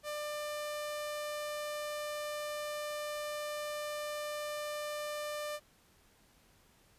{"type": "tone", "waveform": "sawtooth", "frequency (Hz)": 596, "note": "D5", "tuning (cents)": 25, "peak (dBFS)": -33, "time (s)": [0.03, 5.6], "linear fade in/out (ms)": 50, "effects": ["pink hiss -66 dBFS RMS until 6.98 s", "resampled to 32000 Hz"]}